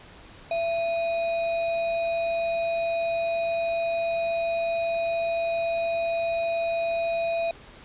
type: tone with sample-and-hold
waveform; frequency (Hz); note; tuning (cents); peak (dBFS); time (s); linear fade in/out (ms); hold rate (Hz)
sine; 670; E5; +28; -23; 0.51-7.51; 2; 3150
effects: pink hiss -48 dBFS RMS until 7.84 s + resampled to 8000 Hz